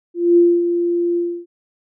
sine tone with ADSR envelope, 345.8 Hz, F4, 17 cents flat, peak -7 dBFS, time 0.14-1.46 s, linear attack 230 ms, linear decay 250 ms, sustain -8 dB, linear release 290 ms, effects none

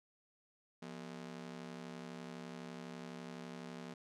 sawtooth ring-modulated tone, 207.7 Hz, G#3, in tune, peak -39 dBFS, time 0.82-3.94 s, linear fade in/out 5 ms, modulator 36 Hz, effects low-pass 7000 Hz 12 dB/octave

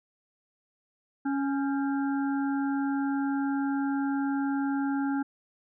harmonic tone with a mistuned harmonic, 277 Hz, C#4, 1 cent flat, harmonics 1 / 3 / 5 / 6, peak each -26 / -36 / -40 / -42 dBFS, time 1.25-5.23 s, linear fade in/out 10 ms, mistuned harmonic 6, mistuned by -79 cents, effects none

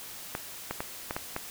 clicks, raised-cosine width 0.5 ms, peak -16 dBFS, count 6, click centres 0.351 / 0.71 / 0.805 / 1.109 / 1.165 / 1.364 s, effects white hiss -43 dBFS RMS until 1.5 s

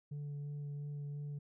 sine tone with vibrato, 145 Hz, D3, 22 cents flat, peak -37 dBFS, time 0.11-1.39 s, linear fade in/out 10 ms, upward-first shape sine, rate 2.9 Hz, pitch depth 12 cents each way, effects tanh soft clip ceiling -39 dBFS

